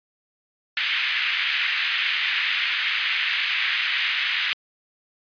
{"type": "band-pass noise", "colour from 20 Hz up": "pink", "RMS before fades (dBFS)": -24, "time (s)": [0.77, 4.53], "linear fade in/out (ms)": 0, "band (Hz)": [1900, 3200], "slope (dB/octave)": 24, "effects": ["resampled to 11025 Hz"]}